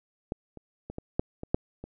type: clicks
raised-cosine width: 2 ms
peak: -17 / -30 / -24 / -22 / -11 / -23 / -9 / -26 dBFS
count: 8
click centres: 0.321 / 0.573 / 0.9 / 0.984 / 1.195 / 1.434 / 1.545 / 1.84 s
effects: none